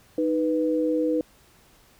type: tone pair together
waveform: sine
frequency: 311.1 / 493.8 Hz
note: D#4 / B4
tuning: 0 / 0 cents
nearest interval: minor sixth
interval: 800 cents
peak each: -23 / -24 dBFS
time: 0.18-1.21 s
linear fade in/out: 2 ms
effects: pink hiss -57 dBFS RMS until 1.99 s